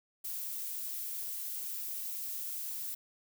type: noise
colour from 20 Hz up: violet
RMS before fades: -39 dBFS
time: 0.24-2.95 s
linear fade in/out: 10 ms
effects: none